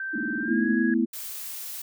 sine tone with pitch glide, 1560 to 1662.3 Hz, G6 to G#6, -9 to +1 cents, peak -29 dBFS, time 0-0.94 s, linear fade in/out 2 ms, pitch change +110 cents, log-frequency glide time 0.38-0.66 s
sine tone with vibrato, 265 Hz, C4, 22 cents sharp, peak -28 dBFS, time 0.13-0.75 s, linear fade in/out 10 ms, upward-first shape square, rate 20 Hz, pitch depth 280 cents each way
sine chord, A suspended second, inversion none, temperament equal, 220 / 246.9 / 329.6 Hz, A3 / B3 / E4, 0 / 0 / 0 cents, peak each -25 / -24 / -25 dBFS, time 0.48-1.06 s, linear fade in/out 20 ms
blue noise, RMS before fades -36 dBFS, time 1.13-1.82 s, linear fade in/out 5 ms
effects none

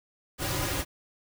pink noise with comb filter, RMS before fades -30 dBFS, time 0.38-0.85 s, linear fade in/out 50 ms, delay 4.5 ms, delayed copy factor -0.85, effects none

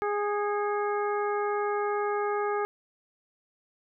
harmonic tone with a mistuned harmonic, 412.6 Hz, G#4, 11 cents flat, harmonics 1 / 2 / 3 / 4 / 5, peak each -28 / -32 / -33 / -39 / -43 dBFS, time 0.02-2.65 s, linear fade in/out 0 ms, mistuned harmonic 5, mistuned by +70 cents, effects none

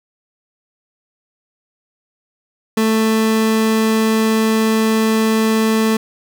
30% pulse tone, 220.8 Hz, A3, 6 cents sharp, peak -10 dBFS, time 2.77-5.97 s, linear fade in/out 5 ms, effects none

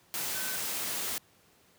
sine tone in noise, 1523 Hz, F#6, 50 cents sharp, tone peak -40 dBFS, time 0.35-0.56 s, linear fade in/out 0 ms, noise white, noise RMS -34 dBFS, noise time 0.14-1.18 s, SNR -9 dB, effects pink hiss -63 dBFS RMS until 1.78 s + high-pass 100 Hz 12 dB/octave

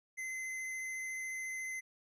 square tone with vibrato, 2055 Hz, C7, 32 cents flat, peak -39 dBFS, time 0.17-1.81 s, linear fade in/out 20 ms, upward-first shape triangle, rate 14 Hz, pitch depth 10 cents each way, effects low-pass 12000 Hz 12 dB/octave

